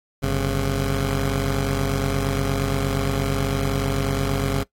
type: tone pair together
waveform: 15% pulse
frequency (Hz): 48.36 / 136.3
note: G1 / C#3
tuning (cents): -23 / -29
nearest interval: octave + tritone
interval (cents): 1794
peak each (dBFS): -17 / -17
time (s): 0.22-4.64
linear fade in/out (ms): 20
effects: noise-tail reverb RT60 0.1 s tail -19 dB re dry + AAC 48 kbps